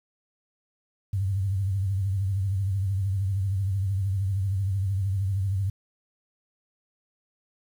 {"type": "tone with vibrato", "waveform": "sine", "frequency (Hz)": 97.1, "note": "G2", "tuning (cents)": -16, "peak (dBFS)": -23, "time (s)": [1.13, 5.7], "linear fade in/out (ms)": 5, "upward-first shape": "triangle", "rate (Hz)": 13, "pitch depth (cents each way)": 100, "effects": ["9-bit"]}